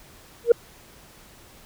sine tone with exponential growth, 470 Hz, A#4, 14 cents sharp, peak -5 dBFS, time 0.44-0.52 s, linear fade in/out 5 ms, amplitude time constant 16 ms, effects tanh soft clip ceiling -6 dBFS + pink hiss -50 dBFS RMS until 1.65 s

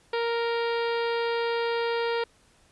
harmonic tone with a mistuned harmonic, 466.2 Hz, A#4, in tune, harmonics 1 / 2 / 3 / 4 / 5 / 6 / 7 / 8 / 9 / 10, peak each -26 / -32 / -36 / -38 / -40 / -42 / -43 / -44 / -45 / -46 dBFS, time 0.13-2.24 s, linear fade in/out 5 ms, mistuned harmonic 10, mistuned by +29 cents, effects pink hiss -61 dBFS RMS until 2.71 s + resampled to 24000 Hz

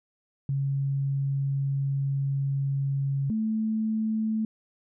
sine tone pair in turn, 138 / 219.1 Hz, C#3 / A3, -7 / -7 cents, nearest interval minor sixth, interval 800 cents, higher second, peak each -24 dBFS, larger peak neither, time 0.49-3.3 / 3.3-4.45 s, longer first, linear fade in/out 2 ms, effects none

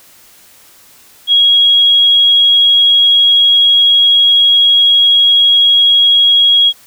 sine tone, 3304 Hz, G#7, 10 cents flat, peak -5 dBFS, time 1.27-6.73 s, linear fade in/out 50 ms, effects white hiss -43 dBFS RMS until 6.86 s

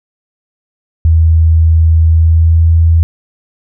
sine tone with pitch glide, 81 to 82.32 Hz, E2 to E2, -30 to -2 cents, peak -4 dBFS, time 1.05-3.03 s, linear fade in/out 0 ms, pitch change +28 cents, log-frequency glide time 2.07-2.68 s, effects none

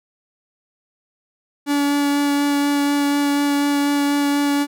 45% pulse tone with vibrato, 286.3 Hz, D4, 44 cents flat, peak -16 dBFS, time 1.66-4.67 s, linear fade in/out 50 ms, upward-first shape sine, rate 4.1 Hz, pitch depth 9 cents each way, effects none

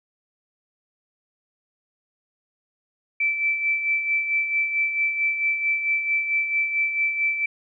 sine tone with tremolo, 2325 Hz, D7, 18 cents flat, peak -18 dBFS, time 3.2-7.46 s, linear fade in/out 5 ms, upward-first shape sine, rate 4.5 Hz, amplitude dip 55%, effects none

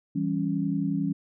sine chord, C# diminished, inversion first, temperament equal, 164.81 / 196 / 277.2 Hz, E3 / G3 / C#4, 0 / 0 / 0 cents, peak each -29 / -29 / -28 dBFS, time 0.15-1.13 s, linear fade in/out 10 ms, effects none

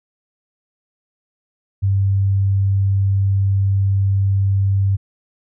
sine tone, 98 Hz, G2, in tune, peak -13 dBFS, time 1.82-4.97 s, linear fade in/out 20 ms, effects none

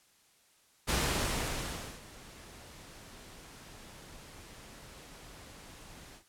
pink noise with ADSR envelope, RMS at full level -29 dBFS, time 0.87-6.24 s, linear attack 25 ms, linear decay 1100 ms, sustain -22 dB, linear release 100 ms, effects white hiss -66 dBFS RMS until 6.28 s + low-pass 11000 Hz 12 dB/octave

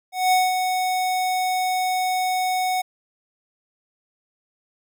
square tone with ADSR envelope, 740 Hz, F#5, in tune, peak -15 dBFS, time 0.12-2.82 s, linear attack 200 ms, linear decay 200 ms, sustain -6 dB, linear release 12 ms, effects none

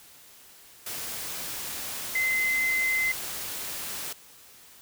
sine tone in noise, 2059 Hz, C7, 28 cents flat, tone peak -23 dBFS, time 2.15-3.12 s, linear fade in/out 5 ms, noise white, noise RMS -35 dBFS, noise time 0.86-4.13 s, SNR +9 dB, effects white hiss -52 dBFS RMS until 4.81 s

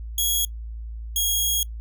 10% pulse tone pair in turn, 3322 / 3291 Hz, G#7 / G#7, 0 / -16 cents, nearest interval unison, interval 16 cents, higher first, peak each -12 dBFS, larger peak neither, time 0.18-0.45 / 1.16-1.63 s, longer second, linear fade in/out 2 ms, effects noise-tail reverb RT60 0.1 s tail -23 dB re dry + added 56 Hz sine -31 dBFS peak until 1.8 s

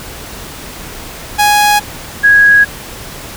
sawtooth / sine tone pair in turn, 831 / 1655.3 Hz, G#5 / G#6, +1 / -6 cents, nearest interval octave, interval 1193 cents, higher second, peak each -3 dBFS, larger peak neither, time 1.38-1.8 / 2.23-2.65 s, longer neither, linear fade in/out 20 ms, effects pink hiss -28 dBFS RMS until 3.36 s

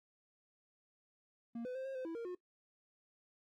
triangle tone with pitch steps, 233.2 / 503 / 525 / 536 / 515 / 329.2 / 464.8 / 360.5 Hz, A#3 / B4 / C5 / C5 / C5 / E4 / A#4 / F#4, +1 / +32 / +6 / +42 / -28 / -2 / -5 / -45 cents, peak -38 dBFS, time 1.55-2.35 s, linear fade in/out 5 ms, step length 100 ms, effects noise-tail reverb RT60 0.1 s tail -21 dB re dry + AAC 64 kbps

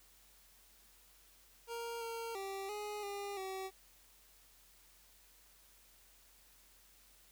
25% pulse tone with pitch steps, 466.3 / 459.7 / 390.2 / 417.4 / 403 / 381.3 Hz, A#4 / A#4 / G4 / G#4 / G4 / G4, +1 / -24 / -8 / +9 / +48 / -48 cents, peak -37 dBFS, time 1.67-3.71 s, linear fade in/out 50 ms, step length 340 ms, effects added 46 Hz sine -70 dBFS peak until 7.31 s + white hiss -65 dBFS RMS until 7.31 s

